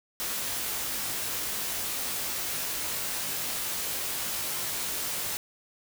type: noise with comb filter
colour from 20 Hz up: white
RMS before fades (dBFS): -32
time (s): 0.2-5.37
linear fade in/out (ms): 0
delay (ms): 19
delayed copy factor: +0.55
effects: none